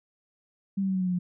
sine tone with pitch steps, 196 / 192.86 / 189.76 / 186.72 / 183.72 / 180.77 / 177.87 Hz, G3 / G3 / F#3 / F#3 / F#3 / F#3 / F3, 0 / -28 / +44 / +16 / -12 / -40 / +32 cents, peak -24 dBFS, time 0.77-1.19 s, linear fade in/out 10 ms, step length 60 ms, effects none

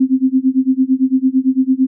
sine tone with tremolo, 261.6 Hz, C4, in tune, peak -7 dBFS, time 0-1.87 s, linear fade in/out 10 ms, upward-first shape sine, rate 8.9 Hz, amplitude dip 95%, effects none

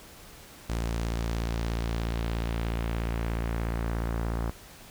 sawtooth tone with low-pass filter sweep, 56.9 Hz, A#1, 41 cents flat, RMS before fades -30 dBFS, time 0.69-4.51 s, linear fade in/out 10 ms, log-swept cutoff 8700 to 1300 Hz, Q 1.2, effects pink hiss -49 dBFS RMS until 4.9 s

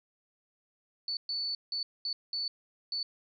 sine tone bursts at uneven times, 4476 Hz, C#8, 16 cents sharp, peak -31 dBFS, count 6, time 1.08-1.17 / 1.29-1.55 / 1.72-1.83 / 2.05-2.13 / 2.33-2.48 / 2.92-3.03 s, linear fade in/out 2 ms, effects none

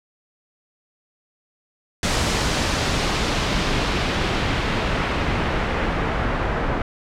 pink noise with low-pass filter sweep, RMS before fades -22 dBFS, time 2.03-6.82 s, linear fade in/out 2 ms, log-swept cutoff 7100 to 1500 Hz, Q 0.91, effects none

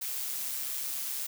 blue noise with amplitude modulation, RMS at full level -33 dBFS, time 0.01-1.27 s, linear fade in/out 10 ms, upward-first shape sine, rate 135 Hz, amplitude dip 40%, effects none

